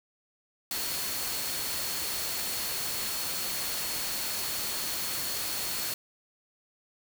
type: tone in noise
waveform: sine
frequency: 4356 Hz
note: C#8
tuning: 31 cents flat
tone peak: -39 dBFS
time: 0.71-5.94 s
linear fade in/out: 2 ms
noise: white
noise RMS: -33 dBFS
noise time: 0.71-5.94 s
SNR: -9 dB
effects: none